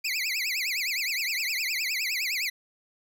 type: tone with vibrato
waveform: 25% pulse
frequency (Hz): 2294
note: D7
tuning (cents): -41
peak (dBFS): -23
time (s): 0.04-2.5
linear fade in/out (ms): 10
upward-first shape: triangle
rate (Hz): 9.7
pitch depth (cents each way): 290
effects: none